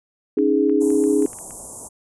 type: chord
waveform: sine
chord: C# suspended second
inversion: none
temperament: equal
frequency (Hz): 277.2 / 311.1 / 415.3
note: C#4 / D#4 / G#4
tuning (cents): 0 / 0 / 0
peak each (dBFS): -20 / -19 / -18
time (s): 0.37-1.26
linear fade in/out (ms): 5
type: clicks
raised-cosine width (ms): 0.5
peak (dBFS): -28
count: 9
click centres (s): 0.386 / 0.696 / 0.904 / 1.039 / 1.224 / 1.262 / 1.332 / 1.387 / 1.508
type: band-stop noise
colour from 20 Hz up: white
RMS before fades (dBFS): -32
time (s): 0.8-1.89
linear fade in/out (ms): 20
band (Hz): 990 to 6900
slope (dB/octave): 48
effects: resampled to 24000 Hz